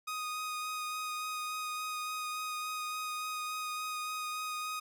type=tone with vibrato; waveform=sawtooth; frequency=1245 Hz; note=D#6; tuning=1 cent sharp; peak=-32 dBFS; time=0.07-4.8 s; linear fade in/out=10 ms; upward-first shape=sine; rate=3.5 Hz; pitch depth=11 cents each way; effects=none